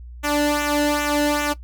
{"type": "tone with flanger", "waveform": "sawtooth", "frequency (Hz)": 293.7, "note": "D4", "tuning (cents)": 0, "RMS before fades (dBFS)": -20, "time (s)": [0.23, 1.54], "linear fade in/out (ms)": 20, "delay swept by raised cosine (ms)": [0.21, 0.89], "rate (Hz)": 2.5, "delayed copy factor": -0.7, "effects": ["noise-tail reverb RT60 0.1 s tail -18 dB re dry", "added 60 Hz sine -35 dBFS peak until 1.63 s"]}